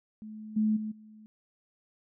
sine tone with level steps, 215.5 Hz, A3, 36 cents flat, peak -40 / -23 / -32 / -49 dBFS, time 0.22-1.26 s, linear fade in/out 0 ms, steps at 0.56 / 0.76 / 0.91 s, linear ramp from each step 10 ms, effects none

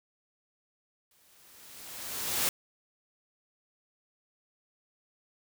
white noise with exponential growth, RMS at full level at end -27 dBFS, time 1.11-2.49 s, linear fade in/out 2 ms, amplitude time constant 300 ms, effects none

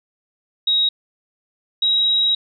sine tone pair in turn, 3800 / 3831 Hz, A#7 / A#7, +33 / +47 cents, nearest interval unison, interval 14 cents, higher second, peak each -14 dBFS, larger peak neither, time 0.67-0.89 / 1.82-2.35 s, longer second, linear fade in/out 5 ms, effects none

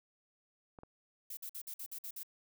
clicks, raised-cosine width 1 ms, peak -37 dBFS, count 2, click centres 0.788 / 0.834 s
violet noise bursts, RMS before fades -44 dBFS, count 8, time 1.3-2.232 s, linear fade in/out 5 ms, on 71 ms, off 52 ms
effects none

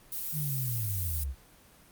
violet noise, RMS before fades -35 dBFS, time 0.12-1.24 s, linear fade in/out 5 ms
sine linear sweep, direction down, 156.4 to 61.74 Hz, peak -31 dBFS, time 0.32-1.35 s, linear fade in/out 50 ms
effects pink hiss -57 dBFS RMS until 1.91 s + Opus 24 kbps

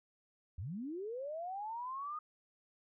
sine linear sweep, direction up, 72 to 1244.5 Hz, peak -39 dBFS, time 0.58-2.19 s, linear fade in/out 5 ms, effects none

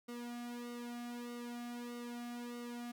sawtooth tone with flanger, 240.2 Hz, B3, 48 cents flat, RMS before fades -45 dBFS, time 0.08-2.92 s, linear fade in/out 10 ms, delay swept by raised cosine 1.2 to 2 ms, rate 1.6 Hz, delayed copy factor -0.95, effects none

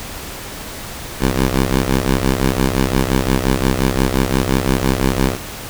10% pulse ring-modulated tone, 65.41 Hz, C2, in tune, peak -3 dBFS, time 1.19-5.38 s, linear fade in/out 50 ms, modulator 101 Hz, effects pink hiss -30 dBFS RMS until 5.69 s

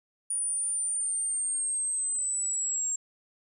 sine linear sweep, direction down, 9530 to 7480 Hz, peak -27 dBFS, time 0.3-2.96 s, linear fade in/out 5 ms, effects none

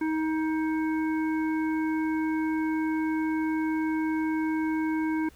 harmonic tone, 315.2 Hz, D#4, 23 cents sharp, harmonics 1 / 3 / 5 / 7, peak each -25 / -36 / -39 / -41 dBFS, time 0.01-5.29 s, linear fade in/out 5 ms, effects added 66 Hz sine -56 dBFS peak until 5.35 s + pink hiss -58 dBFS RMS until 5.35 s

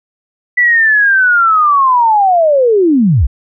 sine linear sweep, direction down, 1981 to 47.55 Hz, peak -6 dBFS, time 0.57-3.27 s, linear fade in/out 10 ms, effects none

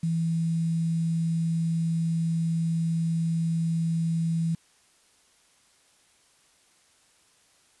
sine tone with quantisation, 164.81 Hz, E3, in tune, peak -23 dBFS, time 0.03-4.55 s, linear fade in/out 5 ms, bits 8, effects white hiss -62 dBFS RMS until 7.8 s + resampled to 24000 Hz

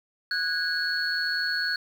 sine tone cluster, 1476 / 1640 / 4362 Hz, F#6 / G#6 / C#8, -5 / -22 / -29 cents, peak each -29 dBFS, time 0.31-1.76 s, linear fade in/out 2 ms, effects 8-bit

